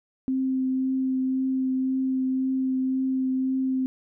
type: tone with vibrato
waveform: sine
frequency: 261.6 Hz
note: C4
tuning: in tune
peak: -22 dBFS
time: 0.28-3.86 s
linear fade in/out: 0 ms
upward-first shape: triangle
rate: 1.9 Hz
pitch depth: 12 cents each way
effects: none